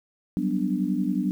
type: chord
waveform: sine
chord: G major seventh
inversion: third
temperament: equal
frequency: 185 / 196 / 246.9 / 293.7 Hz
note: F#3 / G3 / B3 / D4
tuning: 0 / 0 / 0 / 0 cents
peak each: -28 dBFS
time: 0.37-1.31 s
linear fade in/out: 0 ms
effects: 9-bit